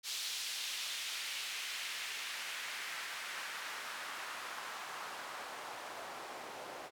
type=noise with band-pass filter sweep; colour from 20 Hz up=white; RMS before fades=-43 dBFS; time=0.03-6.91 s; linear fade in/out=50 ms; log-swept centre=4000 to 630 Hz; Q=1.2; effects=none